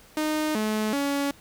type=tone with pitch steps; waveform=sawtooth; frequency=307.7 / 215.2 / 281.7 Hz; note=D#4 / A3 / C#4; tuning=-19 / -38 / +28 cents; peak=-20 dBFS; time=0.17-1.31 s; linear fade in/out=2 ms; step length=380 ms; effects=pink hiss -53 dBFS RMS until 1.4 s